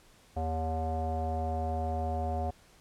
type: tone with low-pass filter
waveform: square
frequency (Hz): 80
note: D#2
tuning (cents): +49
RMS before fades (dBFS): -32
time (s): 0.36-2.51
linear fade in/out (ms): 10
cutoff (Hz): 690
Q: 9
effects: pink hiss -60 dBFS RMS until 2.8 s + low-pass 11000 Hz 12 dB/octave